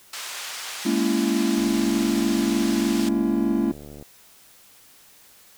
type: band-pass noise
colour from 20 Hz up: white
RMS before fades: -34 dBFS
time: 0.13-3.09 s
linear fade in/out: 5 ms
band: 760 to 6500 Hz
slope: 12 dB/octave
type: chord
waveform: triangle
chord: A# half-diminished seventh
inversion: third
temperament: just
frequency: 209.8 / 233.1 / 279.7 / 335.6 Hz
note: G#3 / A#3 / C#4 / E4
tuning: +18 / 0 / +16 / +31 cents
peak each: -23 dBFS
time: 0.85-3.72 s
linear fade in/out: 10 ms
type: click train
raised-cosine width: 2 ms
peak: -28 dBFS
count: 180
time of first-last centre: 1.58-4.025 s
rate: 73.2 Hz
effects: white hiss -52 dBFS RMS until 5.57 s